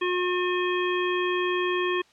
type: harmonic tone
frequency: 360 Hz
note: F#4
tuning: 47 cents flat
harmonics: 1 / 3 / 5 / 7 / 9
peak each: -25 / -30 / -32 / -33 / -35 dBFS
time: 0.01-2.02 s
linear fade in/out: 10 ms
effects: white hiss -59 dBFS RMS until 2.12 s + low-pass 5000 Hz 12 dB/octave